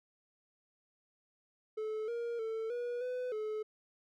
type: tone with pitch steps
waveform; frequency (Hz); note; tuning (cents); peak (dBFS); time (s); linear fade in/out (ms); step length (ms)
triangle; 433.5 / 470.4 / 445.6 / 483.4 / 501 / 430; A4 / A#4 / A4 / B4 / B4 / A4; -26 / +16 / +22 / -37 / +25 / -40; -33; 1.77-3.63; 10; 310
effects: none